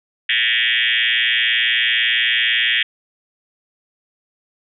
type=tone with frequency modulation; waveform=sine; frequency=2560 Hz; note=D#7; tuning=49 cents sharp; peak=-14 dBFS; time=0.29-2.83 s; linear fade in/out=5 ms; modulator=118 Hz; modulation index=7.2; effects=none